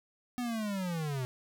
square linear sweep, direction down, 250 to 123.8 Hz, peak -33 dBFS, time 0.38-1.25 s, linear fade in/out 0 ms, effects none

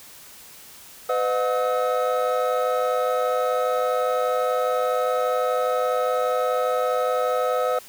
triangle tone cluster, 505 / 617 / 722 / 1281 Hz, B4 / D#5 / F#5 / E6, +39 / -15 / -43 / -50 cents, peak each -21 / -25 / -26 / -25 dBFS, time 1.09-7.79 s, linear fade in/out 5 ms, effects white hiss -45 dBFS RMS until 7.88 s

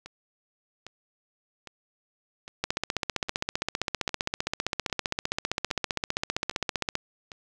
two click trains, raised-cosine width 0.2 ms, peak -24 / -9 dBFS, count 10 / 67, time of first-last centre 0.06-7.318 / 2.64-6.954 s, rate 1.24 / 15.3 Hz, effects none

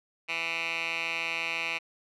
10% pulse tone with band-pass filter, 166 Hz, E3, 12 cents sharp, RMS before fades -32 dBFS, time 0.28-1.79 s, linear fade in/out 20 ms, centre 2500 Hz, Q 3.5, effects none

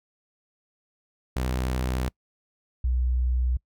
sawtooth / sine tone pair in turn, 63.3 / 62.1 Hz, B1 / B1, +43 / +10 cents, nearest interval unison, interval 33 cents, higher first, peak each -21 dBFS, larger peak neither, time 1.36-2.09 / 2.84-3.57 s, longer neither, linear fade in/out 5 ms, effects noise-tail reverb RT60 0.1 s tail -25 dB re dry

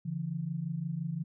sine tone pair together, 143.1 / 168.9 Hz, D3 / E3, -45 / +42 cents, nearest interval minor third, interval 287 cents, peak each -36 / -34 dBFS, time 0.05-1.24 s, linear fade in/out 10 ms, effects none

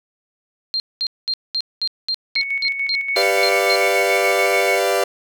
sine tone bursts, 4186 Hz, C8, in tune, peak -18 dBFS, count 12, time 0.74-3.758 s, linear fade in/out 0 ms, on 59 ms, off 210 ms
sine tone with tremolo, 2217 Hz, C#7, in tune, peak -18 dBFS, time 2.36-4.79 s, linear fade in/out 0 ms, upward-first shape square, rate 6.9 Hz, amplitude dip 50%
40% pulse chord, G dominant seventh, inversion none, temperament equal with one note detuned, 392 / 493.9 / 587.3 / 689.6 Hz, G4 / B4 / D5 / F5, 0 / 0 / 0 / -22 cents, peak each -21 dBFS, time 3.16-5.04 s, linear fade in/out 5 ms
effects none

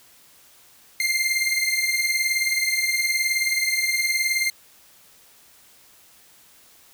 sawtooth beating tone pair, 2093 / 2112 Hz, C7 / C7, 0 / +16 cents, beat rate 19 Hz, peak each -20 dBFS, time 1-4.5 s, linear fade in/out 2 ms, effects white hiss -53 dBFS RMS until 6.93 s

